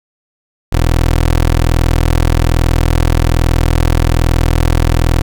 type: tone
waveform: 20% pulse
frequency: 41.2 Hz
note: E1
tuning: in tune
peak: -4 dBFS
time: 0.72-5.22 s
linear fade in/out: 10 ms
effects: none